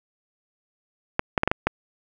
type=clicks; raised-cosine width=0.5 ms; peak=-4 dBFS; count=6; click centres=1.194 / 1.378 / 1.434 / 1.476 / 1.515 / 1.67 s; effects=none